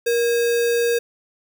sine tone with sample-and-hold, 471.6 Hz, A#4, 20 cents sharp, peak -16 dBFS, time 0.06-0.99 s, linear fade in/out 10 ms, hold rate 2100 Hz, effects none

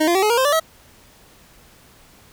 25% pulse tone with pitch steps, 311.1 / 345.2 / 383 / 425 / 471.5 / 523.2 / 580.5 / 644.1 Hz, D#4 / F4 / G4 / G#4 / A#4 / C5 / D5 / E5, 0 / -20 / -40 / +40 / +20 / 0 / -20 / -40 cents, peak -11 dBFS, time 0-0.6 s, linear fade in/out 10 ms, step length 75 ms, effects pink hiss -50 dBFS RMS until 2.32 s

